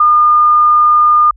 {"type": "tone", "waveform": "sine", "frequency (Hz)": 1213, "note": "D#6", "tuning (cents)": -44, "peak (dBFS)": -5, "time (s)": [0, 1.31], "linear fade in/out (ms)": 5, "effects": ["added 50 Hz sine -39 dBFS peak until 1.36 s"]}